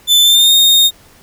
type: tone with pitch glide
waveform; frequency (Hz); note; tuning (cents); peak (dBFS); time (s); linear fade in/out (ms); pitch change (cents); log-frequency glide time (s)
40% pulse; 3520 to 3691; A7 to A#7; 0 to -18; -5; 0.07-0.91; 50; +82; 0.22-0.53
effects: pink hiss -45 dBFS RMS until 1.22 s